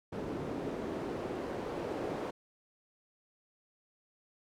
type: noise with band-pass filter sweep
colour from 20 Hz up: pink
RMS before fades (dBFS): -38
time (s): 0.12-2.31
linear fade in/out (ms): 10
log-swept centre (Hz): 320 to 480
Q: 1.3
effects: none